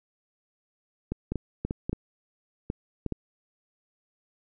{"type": "clicks", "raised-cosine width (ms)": 3, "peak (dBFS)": -16, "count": 10, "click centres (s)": [1.12, 1.32, 1.357, 1.65, 1.709, 1.895, 1.93, 2.701, 3.063, 3.123], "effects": []}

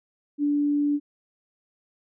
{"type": "tone", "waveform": "sine", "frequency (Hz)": 290.7, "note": "D4", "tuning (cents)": -18, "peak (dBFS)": -20, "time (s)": [0.38, 1], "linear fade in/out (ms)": 50, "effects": []}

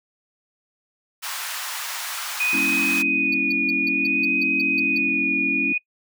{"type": "high-pass noise", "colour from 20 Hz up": "pink", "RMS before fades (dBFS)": -30, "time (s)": [1.22, 3.03], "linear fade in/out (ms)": 20, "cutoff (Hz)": 950, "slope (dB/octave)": 24}
{"type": "tone with vibrato", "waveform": "sine", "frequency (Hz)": 2481, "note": "D#7", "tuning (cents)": -6, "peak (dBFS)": -19, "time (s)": [2.4, 5.78], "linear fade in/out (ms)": 5, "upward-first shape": "sine", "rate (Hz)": 0.58, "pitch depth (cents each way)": 23}
{"type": "chord", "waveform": "sine", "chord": "G diminished seventh", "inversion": "none", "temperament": "equal with one note detuned", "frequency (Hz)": [196, 237.3, 277.2, 329.6], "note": ["G3", "Bb3", "Db4", "Fb4"], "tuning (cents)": [0, 31, 0, 0], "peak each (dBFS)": [-33, -32, -27, -30], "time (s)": [2.53, 5.73], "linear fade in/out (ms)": 5}
{"type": "tone bursts", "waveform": "triangle", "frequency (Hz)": 4522, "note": "C#8", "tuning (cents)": 34, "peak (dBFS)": -28, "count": 10, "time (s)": [3.32, 4.98], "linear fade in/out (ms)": 5, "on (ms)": 22, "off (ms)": 160}
{"effects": ["noise-tail reverb RT60 0.1 s tail -25 dB re dry"]}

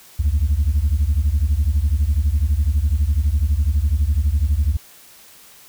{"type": "beating tone pair", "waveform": "sine", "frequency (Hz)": [67.2, 79.2], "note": ["C2", "D#2"], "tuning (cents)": [47, 31], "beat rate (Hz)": 12, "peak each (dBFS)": -16, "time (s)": [0.19, 4.77], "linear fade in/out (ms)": 10, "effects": ["tanh soft clip ceiling -11 dBFS", "white hiss -46 dBFS RMS until 5.68 s"]}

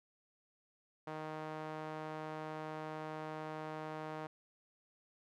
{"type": "tone with band-pass filter", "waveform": "sawtooth", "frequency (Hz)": 155.56, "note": "D#3", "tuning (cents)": 0, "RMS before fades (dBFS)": -44, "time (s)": [1.07, 4.27], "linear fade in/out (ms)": 5, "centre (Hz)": 830, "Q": 1, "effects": []}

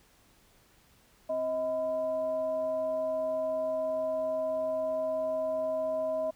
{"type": "tone with frequency modulation", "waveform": "sine", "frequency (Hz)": 634, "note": "D#5", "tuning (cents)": 32, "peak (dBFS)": -28, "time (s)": [1.29, 6.31], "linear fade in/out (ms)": 10, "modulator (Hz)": 371, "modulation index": 0.36, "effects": ["pink hiss -63 dBFS RMS until 6.35 s"]}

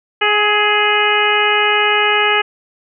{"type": "harmonic tone with a mistuned harmonic", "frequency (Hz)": 417.5, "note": "G#4", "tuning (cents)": 9, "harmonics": [1, 2, 3, 4, 5, 6, 7], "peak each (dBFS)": [-19, -19, -19, -19, -19, -19, -19], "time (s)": [0.21, 2.42], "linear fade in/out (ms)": 10, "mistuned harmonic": 3, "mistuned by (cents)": 21, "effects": []}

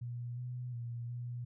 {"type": "tone with pitch steps", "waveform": "sine", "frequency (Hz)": [120.6, 124, 118.6, 121.3], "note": ["B2", "B2", "A#2", "B2"], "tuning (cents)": [-41, 7, 30, -31], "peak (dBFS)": -38, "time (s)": [0.01, 1.45], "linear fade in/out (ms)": 10, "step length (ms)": 360, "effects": []}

